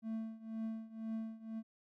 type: tone with tremolo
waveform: triangle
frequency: 222.7 Hz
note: A3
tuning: 21 cents sharp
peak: -34 dBFS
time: 0.02-1.63 s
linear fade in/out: 50 ms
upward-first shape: triangle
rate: 2 Hz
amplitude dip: 90%
effects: none